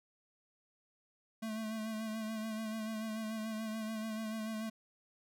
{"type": "tone with vibrato", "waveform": "square", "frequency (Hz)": 219.4, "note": "A3", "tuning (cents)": -5, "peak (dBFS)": -38, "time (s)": [1.42, 4.7], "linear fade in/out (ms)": 10, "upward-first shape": "sine", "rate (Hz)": 6.9, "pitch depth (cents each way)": 33, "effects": []}